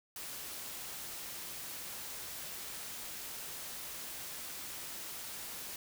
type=noise; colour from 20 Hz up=white; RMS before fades=-44 dBFS; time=0.16-5.76 s; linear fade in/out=2 ms; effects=none